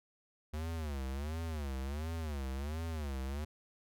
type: tone with vibrato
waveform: square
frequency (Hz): 73.8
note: D2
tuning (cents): +9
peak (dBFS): -37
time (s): 0.53-3.45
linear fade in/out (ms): 10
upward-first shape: sine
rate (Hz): 1.4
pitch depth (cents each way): 200
effects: none